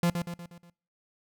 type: tone with echo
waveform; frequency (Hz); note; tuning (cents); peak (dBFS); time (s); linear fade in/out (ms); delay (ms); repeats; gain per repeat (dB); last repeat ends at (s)
45% pulse; 172.6; F3; -20; -22; 0.03-0.1; 2; 120; 5; -6; 0.7
effects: noise-tail reverb RT60 0.4 s tail -23 dB re dry